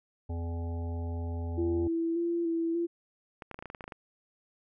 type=harmonic tone; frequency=84.4 Hz; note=E2; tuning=41 cents sharp; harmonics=1 / 3 / 5 / 7 / 9 / 10; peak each=-32 / -42 / -46 / -49 / -51 / -52 dBFS; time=0.29-1.88 s; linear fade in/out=10 ms
type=tone with vibrato; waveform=sine; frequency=336 Hz; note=E4; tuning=33 cents sharp; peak=-27 dBFS; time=1.57-2.87 s; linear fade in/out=20 ms; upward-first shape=square; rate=1.7 Hz; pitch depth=24 cents each way
type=clicks; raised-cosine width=0.5 ms; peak=-26 dBFS; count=12; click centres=3.422 / 3.513 / 3.544 / 3.59 / 3.625 / 3.657 / 3.701 / 3.748 / 3.808 / 3.841 / 3.879 / 3.922 s
effects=none